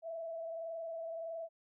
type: tone with frequency modulation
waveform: sine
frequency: 659.3 Hz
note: E5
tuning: in tune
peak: -39 dBFS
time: 0.02-1.49 s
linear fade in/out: 50 ms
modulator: 21.6 Hz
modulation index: 0.59
effects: none